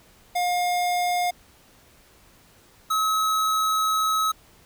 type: tone pair in turn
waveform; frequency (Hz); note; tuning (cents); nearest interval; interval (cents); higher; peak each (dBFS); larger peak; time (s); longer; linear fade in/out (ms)
square; 712 / 1283.4; F5 / E6; +33 / -47; minor seventh; 1020; second; -22 / -21; second; 0.35-1.31 / 2.9-4.32; second; 10
effects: pink hiss -55 dBFS RMS until 4.65 s